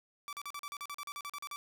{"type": "tone bursts", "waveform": "sawtooth", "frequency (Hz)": 1159, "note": "D6", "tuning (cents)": -23, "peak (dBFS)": -36, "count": 15, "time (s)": [0.28, 1.56], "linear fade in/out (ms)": 0, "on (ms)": 48, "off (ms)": 40, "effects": []}